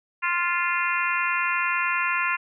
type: harmonic tone with a mistuned harmonic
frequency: 349.2 Hz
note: F4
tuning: in tune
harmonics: 3 / 4 / 5 / 6 / 7 / 8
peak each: -27 / -28 / -29 / -30 / -30 / -31 dBFS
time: 0.22-2.37 s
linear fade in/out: 20 ms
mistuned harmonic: 8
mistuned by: -44 cents
effects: none